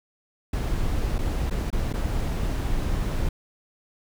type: noise with dropouts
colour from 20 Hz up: brown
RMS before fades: -25 dBFS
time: 0.53-3.29 s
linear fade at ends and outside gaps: 5 ms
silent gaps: 1.183-1.188 / 1.499-1.508 / 1.704-1.727 / 1.929-1.937 s
effects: none